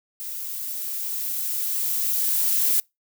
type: noise with level ramp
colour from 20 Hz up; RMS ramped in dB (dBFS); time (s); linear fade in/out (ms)
violet; -33 to -20; 0.2-2.8; 0
effects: noise-tail reverb RT60 0.2 s tail -26 dB re dry